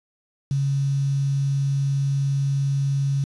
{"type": "tone with quantisation", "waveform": "sine", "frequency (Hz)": 138.59, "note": "C#3", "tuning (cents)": 0, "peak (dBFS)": -19, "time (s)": [0.51, 3.24], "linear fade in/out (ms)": 2, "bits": 7, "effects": ["resampled to 22050 Hz"]}